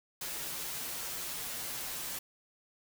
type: noise with comb filter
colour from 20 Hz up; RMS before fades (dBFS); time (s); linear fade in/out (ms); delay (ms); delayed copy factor
white; -39; 0.21-2.19; 5; 10; -0.75
effects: none